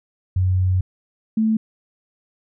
sine tone pair in turn, 92.5 / 220 Hz, F#2 / A3, 0 / 0 cents, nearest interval octave + minor third, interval 1500 cents, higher second, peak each -15 dBFS, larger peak neither, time 0.36-0.81 / 1.37-1.57 s, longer first, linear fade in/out 5 ms, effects none

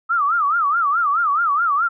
sine tone with vibrato, 1258 Hz, D#6, 19 cents sharp, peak -15 dBFS, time 0.09-1.89 s, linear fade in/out 20 ms, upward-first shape sine, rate 4.7 Hz, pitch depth 200 cents each way, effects none

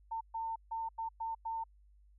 sine tone bursts at uneven times, 903 Hz, A5, 45 cents sharp, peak -35 dBFS, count 6, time 0.11-0.21 / 0.34-0.56 / 0.71-0.89 / 0.98-1.09 / 1.2-1.35 / 1.45-1.64 s, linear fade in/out 10 ms, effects added 50 Hz sine -60 dBFS peak until 2.18 s

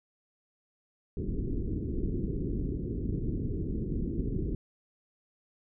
pink low-pass noise, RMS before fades -32 dBFS, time 1.17-4.55 s, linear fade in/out 2 ms, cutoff 400 Hz, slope 48 dB/octave, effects none

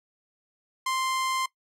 sawtooth tone, 1046.5 Hz, C6, in tune, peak -22 dBFS, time 0.86-1.46 s, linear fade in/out 5 ms, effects noise-tail reverb RT60 0.1 s tail -19 dB re dry + low-pass 11000 Hz 12 dB/octave

